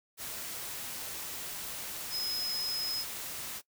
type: tone in noise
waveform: sine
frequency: 5110 Hz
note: D#8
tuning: 45 cents sharp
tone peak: -32 dBFS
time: 2.1-3.05 s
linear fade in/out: 50 ms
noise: white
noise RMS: -40 dBFS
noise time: 0.17-3.62 s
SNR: +5 dB
effects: noise-tail reverb RT60 0.1 s tail -20 dB re dry